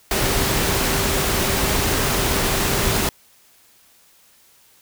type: tone in noise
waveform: sine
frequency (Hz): 391.4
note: G4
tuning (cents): -3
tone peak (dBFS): -29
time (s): 0.11-3.09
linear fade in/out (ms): 2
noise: pink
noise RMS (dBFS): -20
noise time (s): 0.11-3.09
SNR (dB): -12
effects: white hiss -54 dBFS RMS until 4.81 s